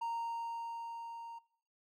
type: tone with level ramp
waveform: triangle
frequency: 927 Hz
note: A#5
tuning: 10 cents flat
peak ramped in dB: -33 to -44 dBFS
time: 0.01-1.39 s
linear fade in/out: 10 ms
effects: noise-tail reverb RT60 0.7 s tail -21 dB re dry